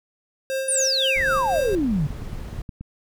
square tone with tremolo, 532 Hz, C5, 29 cents sharp, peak -23 dBFS, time 0.5-1.75 s, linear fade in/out 0 ms, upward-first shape sine, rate 3.9 Hz, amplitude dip 50%
sine exponential sweep, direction down, 9956 to 135.3 Hz, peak -19 dBFS, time 0.68-2.07 s, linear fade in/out 5 ms
brown noise, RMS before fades -33 dBFS, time 1.16-2.62 s, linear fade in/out 5 ms
clicks, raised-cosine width 5 ms, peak -22 dBFS, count 11, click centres 1.731 / 1.79 / 1.842 / 1.961 / 2.106 / 2.22 / 2.331 / 2.53 / 2.589 / 2.692 / 2.81 s
effects none

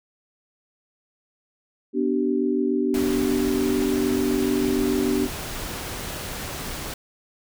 sine chord, G major, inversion first, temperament equal with one note detuned, 246.9 / 293.7 / 383.9 Hz, B3 / D4 / G4, 0 / 0 / -36 cents, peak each -24 dBFS, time 1.93-5.29 s, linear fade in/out 50 ms
pink noise, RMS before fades -32 dBFS, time 2.94-6.94 s, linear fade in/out 2 ms
effects none

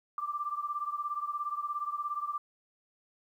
sine beating tone pair, 1174.7 / 1191.7 Hz, D6 / D6, 0 / +25 cents, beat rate 17 Hz, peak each -34 / -37 dBFS, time 0.18-2.38 s, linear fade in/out 2 ms, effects 11-bit

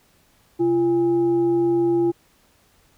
sine tone with frequency modulation, 342.7 Hz, F4, 33 cents flat, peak -16 dBFS, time 0.59-2.12 s, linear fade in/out 20 ms, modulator 473 Hz, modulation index 0.32, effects pink hiss -59 dBFS RMS until 2.97 s

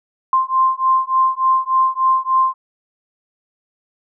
sine beating tone pair, 1046.5 / 1049.9 Hz, C6 / C6, 0 / +6 cents, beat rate 3.4 Hz, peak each -16 dBFS, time 0.33-2.54 s, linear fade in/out 2 ms, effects none

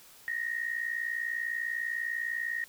sine tone with amplitude modulation, 1867 Hz, A#6, 2 cents sharp, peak -27 dBFS, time 0.28-2.64 s, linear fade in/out 0 ms, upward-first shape sine, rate 60 Hz, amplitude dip 80%, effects white hiss -55 dBFS RMS until 2.68 s

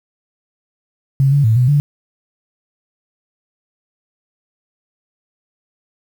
sine tone with pitch steps, 136.1 / 142.5 / 111 / 124.8 / 145.2 Hz, C#3 / C#3 / A2 / B2 / D3, -31 / +48 / +16 / +19 / -19 cents, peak -9 dBFS, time 1.2-1.8 s, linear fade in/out 0 ms, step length 120 ms, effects 7-bit

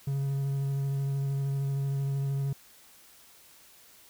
triangle tone with vibrato, 138 Hz, C#3, 7 cents flat, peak -25 dBFS, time 0.07-2.53 s, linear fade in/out 5 ms, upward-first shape sine, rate 13 Hz, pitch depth 13 cents each way, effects white hiss -56 dBFS RMS until 4.09 s

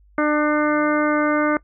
harmonic tone, 299.8 Hz, D4, 36 cents sharp, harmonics 1 / 2 / 3 / 4 / 5 / 6 / 7, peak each -19 / -22 / -30 / -24 / -25 / -35 / -30 dBFS, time 0.18-1.57 s, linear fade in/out 2 ms, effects noise-tail reverb RT60 0.1 s tail -22 dB re dry + added 50 Hz sine -50 dBFS peak until 1.63 s

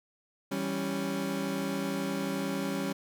30% pulse chord, C# diminished, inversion first, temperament equal, 164.81 / 196 / 277.2 Hz, E3 / G3 / C#4, 0 / 0 / 0 cents, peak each -37 / -31 / -31 dBFS, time 0.51-2.93 s, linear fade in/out 10 ms, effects none

